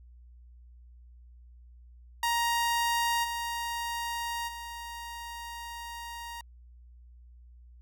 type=tone with level steps; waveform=sawtooth; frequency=938 Hz; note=A#5; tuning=11 cents sharp; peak=-22 / -28 / -35 dBFS; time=2.23-6.41 s; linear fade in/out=2 ms; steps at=3.23 / 4.47 s; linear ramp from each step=20 ms; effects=added 60 Hz sine -50 dBFS peak until 7.81 s